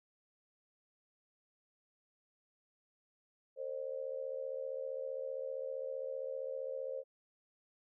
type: tone with amplitude modulation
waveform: sine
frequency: 530 Hz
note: C5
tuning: 22 cents sharp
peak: -34 dBFS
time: 3.56-7.04 s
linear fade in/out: 50 ms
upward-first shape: sine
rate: 75.3 Hz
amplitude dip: 85%
effects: none

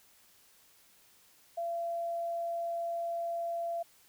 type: tone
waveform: sine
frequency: 680 Hz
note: F5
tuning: 46 cents flat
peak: -32 dBFS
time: 1.57-3.83 s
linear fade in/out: 10 ms
effects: white hiss -63 dBFS RMS until 4.08 s

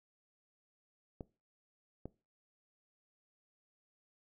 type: clicks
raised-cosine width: 2 ms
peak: -29 dBFS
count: 2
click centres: 1.208 / 2.056 s
effects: noise-tail reverb RT60 0.3 s tail -20 dB re dry

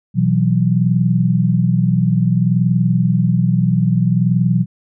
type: chord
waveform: sine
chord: B suspended fourth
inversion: none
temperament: just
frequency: 123.47 / 164.63 / 185.21 Hz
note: B2 / E3 / F#3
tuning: 0 / -2 / +2 cents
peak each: -16 dBFS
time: 0.14-4.66 s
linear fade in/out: 50 ms
effects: none

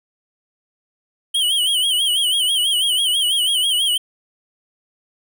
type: tone with vibrato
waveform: square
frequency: 3100 Hz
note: G7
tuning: 20 cents flat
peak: -16 dBFS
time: 1.34-3.98 s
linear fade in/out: 10 ms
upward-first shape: sine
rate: 6.1 Hz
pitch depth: 110 cents each way
effects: none

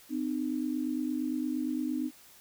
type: tone pair together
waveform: sine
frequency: 255.8 / 304.5 Hz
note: C4 / D#4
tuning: -39 / -37 cents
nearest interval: minor third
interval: 302 cents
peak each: -32 / -32 dBFS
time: 0.09-2.11 s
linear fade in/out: 50 ms
effects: white hiss -56 dBFS RMS until 2.4 s

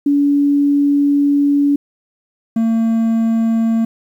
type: tone pair in turn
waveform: sine / triangle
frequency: 285.4 / 226.5 Hz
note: D4 / A#3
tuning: -49 / -50 cents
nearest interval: major third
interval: 401 cents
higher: first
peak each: -10 dBFS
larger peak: neither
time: 0.06-1.76 / 2.56-3.85 s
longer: first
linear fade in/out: 5 ms
effects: 8-bit

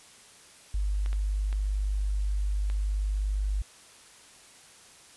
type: tone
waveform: sine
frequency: 50.3 Hz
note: G1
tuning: 45 cents sharp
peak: -25 dBFS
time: 0.74-3.62 s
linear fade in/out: 5 ms
type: clicks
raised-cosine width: 0.3 ms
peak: -27 dBFS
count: 4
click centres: 1.061 / 1.13 / 1.528 / 2.7 s
effects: white hiss -53 dBFS RMS until 5.16 s + resampled to 24000 Hz

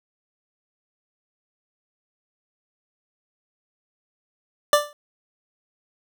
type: tone with exponential decay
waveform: 25% pulse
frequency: 589 Hz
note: D5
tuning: 5 cents sharp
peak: -6 dBFS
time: 4.73-4.93 s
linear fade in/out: 1 ms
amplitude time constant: 43 ms
effects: none

